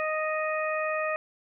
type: harmonic tone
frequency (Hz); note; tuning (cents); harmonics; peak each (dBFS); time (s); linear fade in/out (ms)
622; D#5; -1; 1 / 2 / 3 / 4; -29 / -32 / -34 / -35; 0-1.16; 0
effects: none